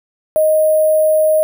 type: tone with sample-and-hold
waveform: sine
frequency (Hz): 622.3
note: D#5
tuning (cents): 0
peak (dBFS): -9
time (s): 0.36-1.43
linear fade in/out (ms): 0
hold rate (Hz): 11025
effects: none